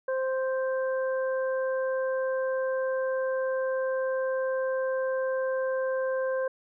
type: harmonic tone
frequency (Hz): 523.3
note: C5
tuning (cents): 0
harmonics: 1 / 2 / 3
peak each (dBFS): -26 / -38 / -37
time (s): 0.08-6.48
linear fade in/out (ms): 5
effects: none